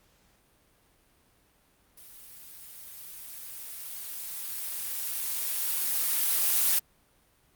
blue noise with level ramp, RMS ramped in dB -50 to -23 dBFS, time 1.97-6.79 s, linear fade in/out 5 ms, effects pink hiss -65 dBFS RMS until 7.55 s + Opus 48 kbps

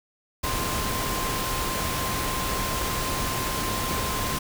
sine tone in noise, 1046.5 Hz, C6, in tune, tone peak -32 dBFS, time 0.43-4.39 s, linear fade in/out 10 ms, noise pink, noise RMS -28 dBFS, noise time 0.43-4.39 s, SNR -7 dB, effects none

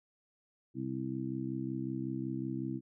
harmonic tone, 65.41 Hz, C2, in tune, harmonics 2 / 3 / 4 / 5, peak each -40 / -42 / -39 / -39 dBFS, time 0.74-2.81 s, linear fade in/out 50 ms, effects none

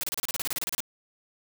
white noise bursts, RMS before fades -30 dBFS, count 15, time 0.01-0.804 s, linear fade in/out 0 ms, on 24 ms, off 31 ms, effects none

